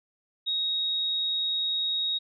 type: tone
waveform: sine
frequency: 3770 Hz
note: A#7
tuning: 19 cents sharp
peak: -25 dBFS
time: 0.46-2.19 s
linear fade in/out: 20 ms
effects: none